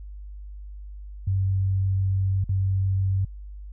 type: tone with dropouts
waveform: sine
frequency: 96 Hz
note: G2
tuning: 36 cents flat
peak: -20 dBFS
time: 1.27-3.25 s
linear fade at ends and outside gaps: 5 ms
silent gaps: 2.442-2.491 s
effects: added 50 Hz sine -36 dBFS peak until 3.72 s